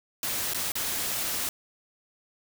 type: noise with dropouts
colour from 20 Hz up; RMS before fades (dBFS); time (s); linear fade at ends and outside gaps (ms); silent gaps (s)
white; -30; 0.23-1.49; 1; 0.536-0.545 / 0.72-0.754
effects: none